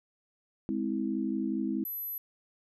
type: chord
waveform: sine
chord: Ab augmented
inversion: none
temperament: just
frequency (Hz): 207.7 / 259.6 / 324.5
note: Ab3 / C4 / E4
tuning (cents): 0 / -13 / -27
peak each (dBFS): -33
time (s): 0.69-1.84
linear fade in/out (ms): 0
type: tone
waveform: sine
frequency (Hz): 12000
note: F#9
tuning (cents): +23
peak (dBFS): -34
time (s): 1.85-2.18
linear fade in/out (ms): 2
effects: none